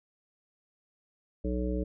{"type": "harmonic tone", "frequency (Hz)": 61.7, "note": "B1", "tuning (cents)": -1, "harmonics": [1, 3, 5, 7, 9], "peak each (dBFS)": [-31, -35, -35, -37, -39], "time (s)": [1.44, 1.84], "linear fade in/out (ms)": 10, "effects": []}